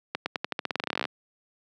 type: accelerating click train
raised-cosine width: 0.3 ms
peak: -11 dBFS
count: 21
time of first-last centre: 0.15-1.053 s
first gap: 110 ms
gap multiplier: 0.89
effects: high-pass 200 Hz 12 dB/octave